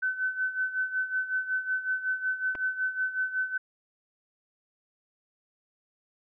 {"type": "tone with tremolo", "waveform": "sine", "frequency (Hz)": 1518, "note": "F#6", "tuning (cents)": 44, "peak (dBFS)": -24, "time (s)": [0.02, 3.58], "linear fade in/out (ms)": 10, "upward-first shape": "sine", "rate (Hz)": 5.4, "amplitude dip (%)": 75}
{"type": "clicks", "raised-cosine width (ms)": 0.5, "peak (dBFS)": -25, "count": 2, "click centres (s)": [2.551, 2.554]}
{"effects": []}